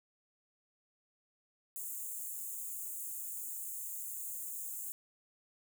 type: high-pass noise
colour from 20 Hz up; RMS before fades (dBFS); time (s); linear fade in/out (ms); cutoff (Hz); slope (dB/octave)
white; -42; 1.76-4.92; 0; 6700; 96
effects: none

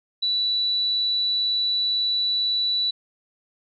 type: tone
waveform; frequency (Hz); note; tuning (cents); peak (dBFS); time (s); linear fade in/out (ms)
sine; 3951; B7; 0; -20; 0.22-2.91; 10
effects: none

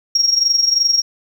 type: tone with amplitude modulation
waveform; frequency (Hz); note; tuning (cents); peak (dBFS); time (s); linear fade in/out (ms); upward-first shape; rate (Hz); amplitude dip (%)
sine; 5588; F8; 0; -8; 0.15-1.02; 5; sine; 22.9; 75
effects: tanh soft clip ceiling -6 dBFS + 8-bit

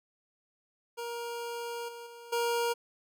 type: tone with level steps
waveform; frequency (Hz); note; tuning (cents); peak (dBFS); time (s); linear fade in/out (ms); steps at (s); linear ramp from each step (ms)
25% pulse; 471.1; A#4; +18; -32 / -39 / -43 / -24; 0.97-2.74; 20; 1.88 / 2.06 / 2.32; 10
effects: none

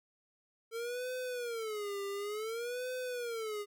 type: tone with vibrato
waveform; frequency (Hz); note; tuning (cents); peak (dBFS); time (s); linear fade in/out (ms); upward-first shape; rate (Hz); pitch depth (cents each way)
square; 449.5; A4; +37; -37; 0.71-3.66; 50; sine; 0.56; 210
effects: none

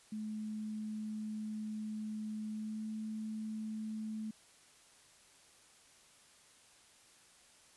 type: tone with pitch glide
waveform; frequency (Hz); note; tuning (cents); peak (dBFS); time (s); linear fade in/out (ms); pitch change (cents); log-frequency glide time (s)
sine; 214.9 to 217.4; A3 to A3; -41 to -21; -38; 0.12-4.31; 5; +20; 2.52-2.86
effects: white hiss -63 dBFS RMS until 7.76 s + resampled to 24000 Hz

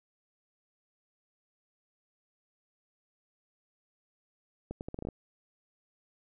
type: accelerating click train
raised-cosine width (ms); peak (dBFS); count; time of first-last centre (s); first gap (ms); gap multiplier
2; -24; 9; 4.71-5.087; 99; 0.77
effects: none

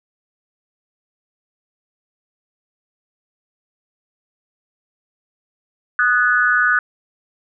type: tone with amplitude modulation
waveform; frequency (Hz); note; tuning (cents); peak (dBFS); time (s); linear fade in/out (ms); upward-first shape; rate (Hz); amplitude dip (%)
sine; 1480; F#6; 0; -8; 5.99-6.79; 2; sine; 240; 100
effects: none

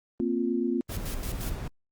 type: chord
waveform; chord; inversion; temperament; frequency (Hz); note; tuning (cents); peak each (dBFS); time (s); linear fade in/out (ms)
sine; Bb suspended second; none; equal; 233.1 / 261.6 / 349.2; Bb3 / C4 / F4; 0 / 0 / 0; -29; 0.2-0.81; 0
type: noise with tremolo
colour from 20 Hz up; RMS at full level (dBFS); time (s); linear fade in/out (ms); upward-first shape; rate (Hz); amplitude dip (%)
white; -40; 0.88-1.57; 50; square; 5.7; 75
type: noise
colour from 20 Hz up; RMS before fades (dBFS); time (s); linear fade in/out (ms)
brown; -33; 0.89-1.68; 5
effects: Opus 32 kbps

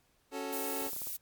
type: chord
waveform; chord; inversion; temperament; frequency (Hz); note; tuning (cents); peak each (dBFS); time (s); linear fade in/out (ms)
25% pulse; F# minor; second; equal; 277.2 / 370 / 440; C#4 / F#4 / A4; 0 / 0 / 0; -36 / -39 / -36; 0.31-0.91; 50
type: noise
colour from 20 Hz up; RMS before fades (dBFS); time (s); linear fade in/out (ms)
violet; -38; 0.52-1.17; 10
type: clicks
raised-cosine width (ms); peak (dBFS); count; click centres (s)
1; -35; 6; 0.818 / 0.866 / 0.932 / 0.964 / 1.018 / 1.071
effects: pink hiss -71 dBFS RMS until 1.21 s + MP3 96 kbps

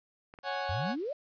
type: clicks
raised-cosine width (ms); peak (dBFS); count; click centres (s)
0.5; -34; 2; 0.339 / 0.388
type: chord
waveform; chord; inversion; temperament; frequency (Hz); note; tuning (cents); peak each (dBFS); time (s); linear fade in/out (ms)
30% pulse; C# suspended fourth; none; equal; 554.4 / 740 / 830.6; C#5 / F#5 / G#5; 0 / 0 / 0; -34; 0.43-0.96; 50
type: exponential sweep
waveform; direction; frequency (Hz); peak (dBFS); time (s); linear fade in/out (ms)
sine; up; 81 to 631; -32; 0.69-1.13; 5
effects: resampled to 11025 Hz + 10-bit

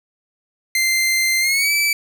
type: tone with pitch glide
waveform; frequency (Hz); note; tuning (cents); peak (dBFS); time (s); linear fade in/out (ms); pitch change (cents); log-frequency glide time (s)
sawtooth; 2084 to 2312; C7 to D7; -7 to -28; -12; 0.75-1.93; 2; +179; 1.4-1.72
effects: none

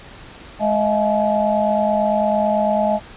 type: tone cluster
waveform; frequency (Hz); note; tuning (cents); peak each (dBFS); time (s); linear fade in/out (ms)
sine; 210.7 / 629 / 678 / 852; G#3 / D#5 / E5 / G#5; +25 / +19 / +49 / +44; -22 / -18 / -23 / -21; 0.59-3; 50
effects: pink hiss -40 dBFS RMS until 3.16 s + resampled to 8000 Hz

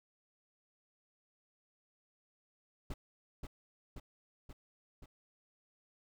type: noise with echo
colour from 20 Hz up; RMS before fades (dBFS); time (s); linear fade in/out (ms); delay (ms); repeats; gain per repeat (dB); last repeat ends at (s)
brown; -39; 2.9-2.94; 5; 530; 4; -3; 5.06
effects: none

